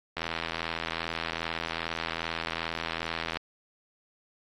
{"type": "click train", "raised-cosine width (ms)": 0.3, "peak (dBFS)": -15, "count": 265, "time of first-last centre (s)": [0.17, 3.37], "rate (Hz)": 82.5, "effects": ["AAC 48 kbps"]}